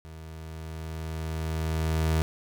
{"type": "tone with level ramp", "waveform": "30% pulse", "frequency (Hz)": 79.9, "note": "D#2", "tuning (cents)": 47, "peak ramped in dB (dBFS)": [-39, -19], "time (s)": [0.05, 2.22], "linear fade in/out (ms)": 0, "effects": []}